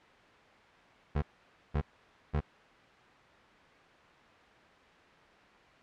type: tone bursts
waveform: 25% pulse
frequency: 74.5 Hz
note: D2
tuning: 25 cents sharp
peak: -24 dBFS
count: 3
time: 1.15-2.406 s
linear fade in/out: 10 ms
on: 72 ms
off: 520 ms
effects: white hiss -57 dBFS RMS until 5.82 s + low-pass 2000 Hz 12 dB/octave